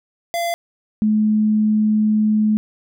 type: tone pair in turn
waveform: square / sine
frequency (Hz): 684 / 214.1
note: F5 / A3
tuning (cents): -36 / -47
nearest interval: octave + minor sixth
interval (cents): 2011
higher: first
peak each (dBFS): -20 / -13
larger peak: second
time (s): 0.34-0.54 / 1.02-2.57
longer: second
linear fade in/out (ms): 0
effects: none